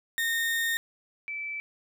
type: tone pair in turn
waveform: 35% pulse / sine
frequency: 1839 / 2317 Hz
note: A#6 / D7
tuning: -24 / -24 cents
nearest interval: major third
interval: 400 cents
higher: second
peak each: -24 / -32 dBFS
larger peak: first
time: 0.18-0.77 / 1.28-1.6 s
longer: first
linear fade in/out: 0 ms
effects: none